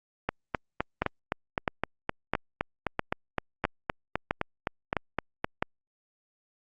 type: two click trains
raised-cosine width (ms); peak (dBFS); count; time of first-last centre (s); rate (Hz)
0.5; -10 / -11; 8 / 21; 1.02-5.625 / 0.29-5.445; 1.52 / 3.88
effects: Opus 48 kbps